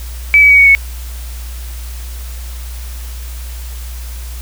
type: tone with pitch steps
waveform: sine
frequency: 2300 / 2278 / 2255 / 2233 / 2211 Hz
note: D7 / C#7 / C#7 / C#7 / C#7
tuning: -37 / +47 / +29 / +12 / -5 cents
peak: -3 dBFS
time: 0.34-0.75 s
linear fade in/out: 0 ms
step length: 82 ms
effects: added 60 Hz sine -23 dBFS peak until 4.41 s + white hiss -35 dBFS RMS until 4.41 s